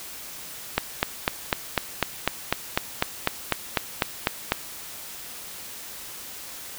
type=click train; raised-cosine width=0.3 ms; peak=-3 dBFS; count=16; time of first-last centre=0.78-4.521 s; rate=4.01 Hz; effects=white hiss -39 dBFS RMS until 6.78 s